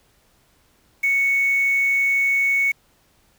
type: tone with quantisation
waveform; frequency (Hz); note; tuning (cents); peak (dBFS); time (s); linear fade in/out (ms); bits
sine; 2217; C#7; 0; -16; 1.03-2.72; 10; 6
effects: pink hiss -60 dBFS RMS until 3.38 s